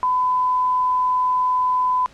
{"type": "tone", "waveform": "sine", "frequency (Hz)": 1006, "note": "B5", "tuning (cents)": 32, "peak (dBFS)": -16, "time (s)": [0.03, 2.06], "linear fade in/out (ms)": 0, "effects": ["pink hiss -49 dBFS RMS until 2.13 s", "low-pass 6000 Hz 12 dB/octave"]}